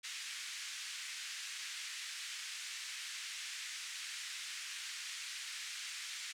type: band-pass noise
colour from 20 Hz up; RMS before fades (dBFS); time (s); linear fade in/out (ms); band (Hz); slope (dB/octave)
pink; -45; 0.03-6.33; 20; 1800 to 8300; 24
effects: none